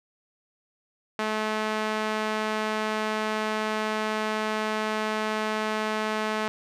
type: tone with band-pass filter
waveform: sawtooth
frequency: 215.9 Hz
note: A3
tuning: 33 cents flat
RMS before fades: -28 dBFS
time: 1.19-6.48 s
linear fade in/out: 0 ms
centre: 1400 Hz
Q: 0.58
effects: none